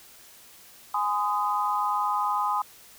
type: chord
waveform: sine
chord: Ab major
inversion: none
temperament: equal with one note detuned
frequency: 830.6 / 1022 / 1244.5 Hz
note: Ab5 / C6 / Eb6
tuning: 0 / -41 / 0 cents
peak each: -28 / -27 / -28 dBFS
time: 0.94-2.62 s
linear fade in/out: 5 ms
effects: white hiss -51 dBFS RMS until 2.98 s